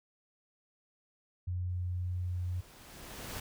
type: tone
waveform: sine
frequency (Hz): 89.8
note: F2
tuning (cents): +49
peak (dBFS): -32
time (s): 1.47-2.61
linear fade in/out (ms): 10
type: noise with exponential growth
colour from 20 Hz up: pink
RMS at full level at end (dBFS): -40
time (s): 1.69-3.4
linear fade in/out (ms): 5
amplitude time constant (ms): 370
effects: none